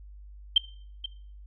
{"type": "tone with echo", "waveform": "sine", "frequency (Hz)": 3136, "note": "G7", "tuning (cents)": 0, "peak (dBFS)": -14, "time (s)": [0.56, 0.58], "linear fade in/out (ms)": 5, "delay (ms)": 480, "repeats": 1, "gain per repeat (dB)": -15, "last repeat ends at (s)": 1.06, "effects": ["noise-tail reverb RT60 0.5 s tail -19 dB re dry", "added 50 Hz sine -44 dBFS peak until 1.46 s"]}